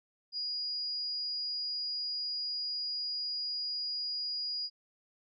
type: tone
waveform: sine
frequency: 4882 Hz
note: D#8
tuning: 34 cents flat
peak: -33 dBFS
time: 0.32-4.7 s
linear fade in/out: 50 ms
effects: none